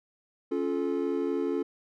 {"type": "chord", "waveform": "triangle", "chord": "Db augmented", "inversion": "none", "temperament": "equal with one note detuned", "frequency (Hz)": [277.2, 349.2, 433.4], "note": ["Db4", "F4", "A4"], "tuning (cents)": [0, 0, -26], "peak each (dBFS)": -29, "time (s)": [0.51, 1.63], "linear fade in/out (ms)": 10, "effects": []}